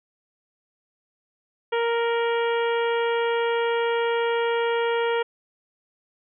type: harmonic tone with a mistuned harmonic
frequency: 466.2 Hz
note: A#4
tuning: in tune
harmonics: 1 / 2 / 3 / 4 / 5 / 6 / 7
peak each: -22 / -28 / -32 / -34 / -36 / -38 / -39 dBFS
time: 1.72-5.23 s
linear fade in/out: 10 ms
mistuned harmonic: 6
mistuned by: +26 cents
effects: none